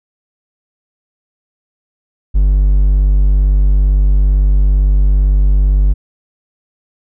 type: tone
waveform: triangle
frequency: 48.89 Hz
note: G1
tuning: 4 cents flat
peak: -5 dBFS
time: 2.34-5.94 s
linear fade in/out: 20 ms
effects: none